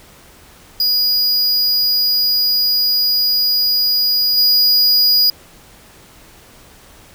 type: tone with level steps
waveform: square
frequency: 4900 Hz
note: D#8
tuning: 27 cents flat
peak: -13 / -10 dBFS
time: 0.8-5.3 s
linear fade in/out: 2 ms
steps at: 4.37 s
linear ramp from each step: 10 ms
effects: pink hiss -44 dBFS RMS until 7.14 s